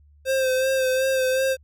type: tone with vibrato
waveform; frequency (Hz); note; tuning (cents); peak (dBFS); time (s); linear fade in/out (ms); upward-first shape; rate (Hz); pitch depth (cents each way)
square; 523.3; C5; 0; -20; 0.25-1.57; 50; sine; 2.7; 31
effects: added 73 Hz sine -51 dBFS peak until 1.63 s